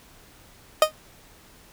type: tone with exponential decay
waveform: 30% pulse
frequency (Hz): 620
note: D#5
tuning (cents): -6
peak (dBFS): -7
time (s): 0.82-0.92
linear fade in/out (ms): 2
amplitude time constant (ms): 20
effects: pink hiss -52 dBFS RMS until 1.72 s